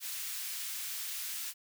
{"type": "high-pass noise", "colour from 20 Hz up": "white", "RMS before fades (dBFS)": -39, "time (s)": [0, 1.54], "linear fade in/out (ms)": 50, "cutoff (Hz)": 1800, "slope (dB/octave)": 12, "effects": []}